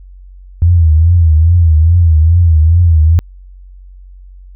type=tone with vibrato; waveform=sine; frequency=82.41 Hz; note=E2; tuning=in tune; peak=-4 dBFS; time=0.62-3.19 s; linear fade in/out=0 ms; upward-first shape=triangle; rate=2.4 Hz; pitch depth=130 cents each way; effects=added 46 Hz sine -32 dBFS peak until 4.55 s